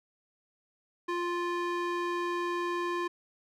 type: tone with band-pass filter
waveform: square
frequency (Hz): 349.2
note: F4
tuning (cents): 0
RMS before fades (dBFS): -32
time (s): 1.08-3.08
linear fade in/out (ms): 10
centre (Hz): 1100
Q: 0.8
effects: none